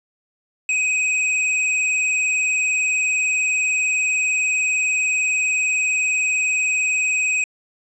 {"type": "tone with vibrato", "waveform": "square", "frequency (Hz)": 2522, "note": "D#7", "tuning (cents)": 23, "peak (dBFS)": -18, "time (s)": [0.69, 7.44], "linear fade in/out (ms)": 2, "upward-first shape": "sine", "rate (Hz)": 20, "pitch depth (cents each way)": 31, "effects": ["resampled to 22050 Hz"]}